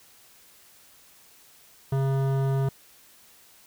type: tone with hard clipping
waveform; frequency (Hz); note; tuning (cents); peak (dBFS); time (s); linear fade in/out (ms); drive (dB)
sine; 135.4; C#3; -40; -24; 1.92-2.69; 5; 15
effects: white hiss -55 dBFS RMS until 3.66 s